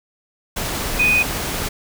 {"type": "tone in noise", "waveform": "sine", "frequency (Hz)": 2489, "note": "D#7", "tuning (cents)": 0, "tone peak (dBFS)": -13, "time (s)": [0.99, 1.23], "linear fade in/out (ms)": 10, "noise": "pink", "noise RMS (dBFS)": -24, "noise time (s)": [0.56, 1.69], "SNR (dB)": 8, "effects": []}